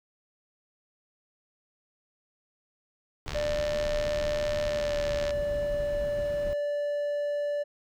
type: noise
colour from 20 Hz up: brown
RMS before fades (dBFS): -37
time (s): 3.26-6.53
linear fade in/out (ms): 0
type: click train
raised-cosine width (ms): 0.2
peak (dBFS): -18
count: 153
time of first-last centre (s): 3.28-5.307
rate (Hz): 75
type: tone with pitch glide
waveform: triangle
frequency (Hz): 594 to 582.4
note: D5 to D5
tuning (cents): +20 to -15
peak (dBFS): -25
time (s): 3.34-7.64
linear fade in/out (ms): 20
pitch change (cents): -35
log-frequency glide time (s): 4.66-5.02
effects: none